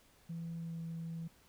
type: tone with pitch glide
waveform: sine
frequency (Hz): 166.8 to 165.07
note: E3 to E3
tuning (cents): +21 to +3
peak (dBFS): -38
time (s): 0.29-1.28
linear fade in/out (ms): 10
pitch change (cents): -18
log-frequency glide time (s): 0.53-0.85
effects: tanh soft clip ceiling -36 dBFS + pink hiss -66 dBFS RMS until 1.48 s